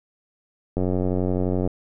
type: click train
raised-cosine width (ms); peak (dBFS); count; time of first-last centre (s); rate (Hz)
2; -11; 84; 0.77-1.675; 91.7
effects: none